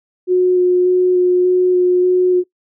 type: tone with vibrato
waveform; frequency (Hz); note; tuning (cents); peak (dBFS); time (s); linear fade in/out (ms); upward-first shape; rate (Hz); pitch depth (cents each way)
sine; 362.6; F#4; -35; -9; 0.27-2.44; 50; square; 1.7; 9
effects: noise-tail reverb RT60 0.1 s tail -19 dB re dry